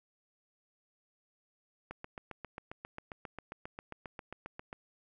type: click train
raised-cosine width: 0.5 ms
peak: -27 dBFS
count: 22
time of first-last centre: 1.91-4.729 s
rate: 7.45 Hz
effects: none